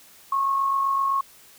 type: tone with amplitude modulation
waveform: sine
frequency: 1093 Hz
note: C#6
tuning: 25 cents flat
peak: -18 dBFS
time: 0.32-1.21 s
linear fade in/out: 5 ms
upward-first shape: sine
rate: 47.8 Hz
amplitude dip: 40%
effects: white hiss -51 dBFS RMS until 1.58 s